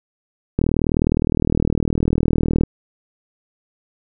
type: click train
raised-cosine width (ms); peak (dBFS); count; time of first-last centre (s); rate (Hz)
3; -4; 82; 0.59-2.635; 39.6
effects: none